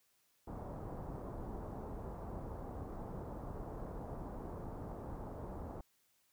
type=low-pass noise; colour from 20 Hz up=pink; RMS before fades=-45 dBFS; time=0.47-5.81 s; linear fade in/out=5 ms; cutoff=1000 Hz; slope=24 dB/octave; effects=white hiss -75 dBFS RMS until 6.32 s